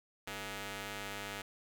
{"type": "ring-modulated tone", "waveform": "5% pulse", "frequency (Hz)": 203.8, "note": "G#3", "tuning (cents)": -32, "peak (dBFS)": -26, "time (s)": [0.27, 1.42], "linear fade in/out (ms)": 5, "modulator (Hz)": 1070, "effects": []}